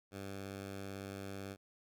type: tone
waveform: 10% pulse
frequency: 98 Hz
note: G2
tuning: in tune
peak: -35 dBFS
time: 0.11-1.57 s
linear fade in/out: 50 ms
effects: none